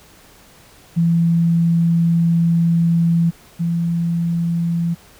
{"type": "tone pair in turn", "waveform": "sine", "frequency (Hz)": [168, 169.07], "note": ["E3", "E3"], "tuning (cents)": [33, 44], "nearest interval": "unison", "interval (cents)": 11, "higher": "second", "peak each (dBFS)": [-12, -16], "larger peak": "first", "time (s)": [[0.96, 3.31], [3.59, 4.95]], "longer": "first", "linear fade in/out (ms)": 20, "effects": ["pink hiss -47 dBFS RMS until 5.19 s"]}